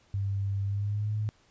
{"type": "tone with pitch glide", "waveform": "sine", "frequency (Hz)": [98.9, 106.61], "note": ["G2", "G#2"], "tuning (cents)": [16, 46], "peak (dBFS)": -27, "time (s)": [0.14, 1.29], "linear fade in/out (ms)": 0, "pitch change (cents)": 130, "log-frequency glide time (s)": [0.64, 1.14], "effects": ["pink hiss -64 dBFS RMS until 1.5 s", "resampled to 16000 Hz"]}